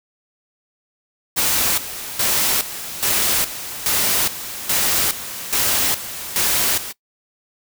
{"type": "noise with tremolo", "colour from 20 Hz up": "white", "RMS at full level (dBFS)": -18, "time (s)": [1.36, 6.93], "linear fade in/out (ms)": 20, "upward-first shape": "square", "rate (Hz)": 1.2, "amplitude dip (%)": 75, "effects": ["noise-tail reverb RT60 0.1 s tail -21 dB re dry"]}